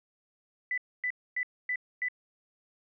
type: tone bursts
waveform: sine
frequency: 1992 Hz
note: B6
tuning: 14 cents sharp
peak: -28 dBFS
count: 5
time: 0.71-2.085 s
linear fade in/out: 2 ms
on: 67 ms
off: 260 ms
effects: none